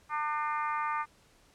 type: harmonic tone with a mistuned harmonic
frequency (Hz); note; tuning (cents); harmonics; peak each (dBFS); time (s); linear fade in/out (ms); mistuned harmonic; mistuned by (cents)
300; D4; +37; 3 / 4 / 5 / 6 / 7 / 8; -34 / -32 / -42 / -43 / -42 / -47; 0.09-1.06; 50; 8; +16
effects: pink hiss -63 dBFS RMS until 1.54 s + low-pass 10000 Hz 12 dB/octave